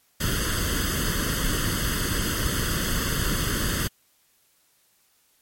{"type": "noise with comb filter", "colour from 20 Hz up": "pink", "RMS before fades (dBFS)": -25, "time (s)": [0.2, 3.88], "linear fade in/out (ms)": 10, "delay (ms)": 0.63, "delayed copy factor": 0.85, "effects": ["white hiss -64 dBFS RMS until 5.41 s", "MP3 64 kbps"]}